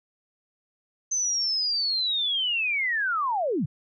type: linear sweep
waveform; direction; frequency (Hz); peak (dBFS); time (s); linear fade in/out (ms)
sine; down; 6220 to 110; -23; 1.11-3.66; 10
effects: none